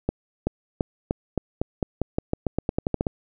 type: accelerating click train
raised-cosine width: 2 ms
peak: -9 dBFS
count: 18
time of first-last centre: 0.09-3.068 s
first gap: 380 ms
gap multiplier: 0.89
effects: none